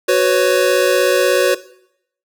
square chord, F# suspended fourth, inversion none, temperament equal with one note detuned, 370 / 497.9 / 554.4 Hz, F#4 / B4 / C#5, 0 / +14 / 0 cents, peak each -16 dBFS, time 0.08-1.55 s, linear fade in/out 10 ms, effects noise-tail reverb RT60 0.7 s tail -17 dB re dry

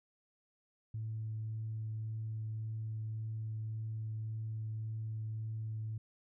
sine tone with vibrato, 110 Hz, A2, in tune, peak -36 dBFS, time 0.94-5.98 s, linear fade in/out 5 ms, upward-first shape triangle, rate 1.8 Hz, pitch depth 9 cents each way, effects tanh soft clip ceiling -32 dBFS

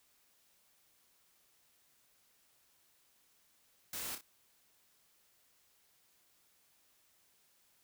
white noise with echo, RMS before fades -42 dBFS, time 3.93-4.15 s, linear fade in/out 2 ms, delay 30 ms, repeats 2, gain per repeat -7 dB, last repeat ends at 4.21 s, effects white hiss -71 dBFS RMS until 7.83 s

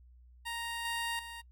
15% pulse tone with level steps, 932.3 Hz, A#5, in tune, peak -30 / -27 / -37 dBFS, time 0.45-1.42 s, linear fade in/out 20 ms, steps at 0.85 / 1.19 s, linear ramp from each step 2 ms, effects noise-tail reverb RT60 0.1 s tail -25 dB re dry + added 61 Hz sine -55 dBFS peak until 1.51 s

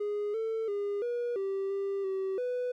triangle tone with pitch steps, 414 / 446.6 / 406.1 / 480.6 / 390 / 394.9 / 383.5 / 495.9 Hz, G#4 / A4 / G#4 / B4 / G4 / G4 / G4 / B4, -5 / +26 / -39 / -47 / -9 / +13 / -38 / +7 cents, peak -27 dBFS, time 0-2.72 s, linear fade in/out 10 ms, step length 340 ms, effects tanh soft clip ceiling -24 dBFS

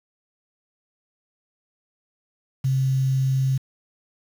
sine tone with quantisation, 132.7 Hz, C3, 25 cents sharp, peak -18 dBFS, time 2.64-3.58 s, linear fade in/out 10 ms, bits 7, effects none

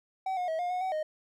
triangle tone with pitch steps, 761 / 721 / 642 / 711 / 728 / 754 / 619 Hz, F#5 / F#5 / E5 / F5 / F#5 / F#5 / D#5, +48 / -45 / -46 / +31 / -28 / +32 / -9 cents, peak -27 dBFS, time 0.26-1.03 s, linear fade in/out 5 ms, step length 110 ms, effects none

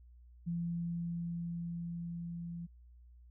sine tone with level ramp, 170.4 Hz, F3, 42 cents flat, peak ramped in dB -33 to -40 dBFS, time 0.46-2.67 s, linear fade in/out 20 ms, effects added 60 Hz sine -55 dBFS peak until 3.3 s

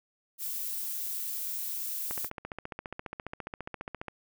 violet noise, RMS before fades -35 dBFS, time 0.38-2.3 s, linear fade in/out 50 ms
click train, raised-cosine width 0.5 ms, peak -22 dBFS, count 30, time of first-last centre 2.11-4.083 s, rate 14.7 Hz
effects none

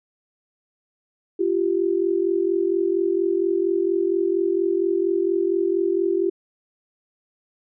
sine tone pair together, 344.2 / 388.5 Hz, F4 / G4, -25 / -16 cents, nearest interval major second, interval 209 cents, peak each -21 dBFS, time 1.39-6.3 s, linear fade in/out 10 ms, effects none

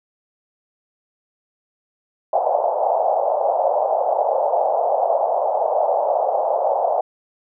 pink band-pass noise, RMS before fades -19 dBFS, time 2.33-7.01 s, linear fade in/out 5 ms, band 560 to 810 Hz, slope 48 dB/octave, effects none

